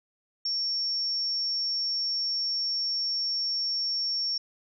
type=tone; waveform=sine; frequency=5480 Hz; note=F8; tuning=34 cents flat; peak=-26 dBFS; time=0.45-4.38 s; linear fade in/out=5 ms; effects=none